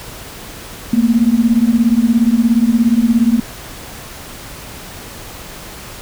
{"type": "beating tone pair", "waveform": "sine", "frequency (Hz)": [223.5, 240.5], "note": ["A3", "B3"], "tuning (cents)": [27, -46], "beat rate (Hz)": 17, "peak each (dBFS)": -12, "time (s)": [0.93, 3.4], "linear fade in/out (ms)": 5, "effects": ["pink hiss -32 dBFS RMS until 6.01 s"]}